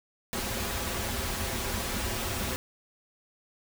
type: noise with comb filter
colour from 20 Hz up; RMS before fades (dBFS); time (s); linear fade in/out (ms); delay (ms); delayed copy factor
pink; -32; 0.33-2.56; 0; 6.6; -0.65
effects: none